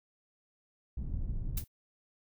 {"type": "low-pass noise", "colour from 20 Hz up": "pink", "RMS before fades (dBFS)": -35, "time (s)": [0.97, 1.64], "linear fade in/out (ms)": 5, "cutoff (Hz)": 110, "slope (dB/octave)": 12}
{"type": "noise with exponential decay", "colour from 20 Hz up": "blue", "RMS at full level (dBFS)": -33, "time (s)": [1.57, 1.68], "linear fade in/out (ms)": 5, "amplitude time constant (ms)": 22}
{"effects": []}